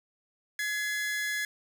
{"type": "tone pair together", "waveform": "40% pulse", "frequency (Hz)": [1690, 2056], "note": ["G#6", "C7"], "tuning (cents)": [30, -31], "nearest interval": "minor third", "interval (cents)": 339, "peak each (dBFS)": [-30, -34], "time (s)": [0.59, 1.45], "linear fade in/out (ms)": 2, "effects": []}